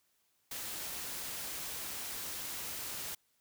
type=noise; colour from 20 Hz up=white; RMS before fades=-41 dBFS; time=0.51-3.15 s; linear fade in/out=5 ms; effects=white hiss -75 dBFS RMS until 3.4 s